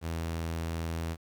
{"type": "tone", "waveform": "sawtooth", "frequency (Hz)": 82.41, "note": "E2", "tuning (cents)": 0, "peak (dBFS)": -28, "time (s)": [0.01, 1.17], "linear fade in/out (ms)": 50, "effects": ["10-bit"]}